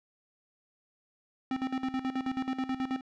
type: tone with tremolo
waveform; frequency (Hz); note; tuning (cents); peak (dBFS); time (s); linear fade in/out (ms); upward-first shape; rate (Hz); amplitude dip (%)
square; 261.6; C4; 0; -29; 1.51-3.01; 2; square; 9.3; 75
effects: low-pass 3000 Hz 12 dB/octave